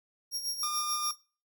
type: tone with tremolo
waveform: sawtooth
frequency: 5588 Hz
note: F8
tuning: in tune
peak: -27 dBFS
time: 0.31-1.16 s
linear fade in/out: 50 ms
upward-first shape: sine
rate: 6.9 Hz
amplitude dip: 65%
type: tone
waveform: 45% pulse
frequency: 1205 Hz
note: D6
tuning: 44 cents sharp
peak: -33 dBFS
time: 0.63-1.11 s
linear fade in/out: 2 ms
effects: noise-tail reverb RT60 0.4 s tail -24 dB re dry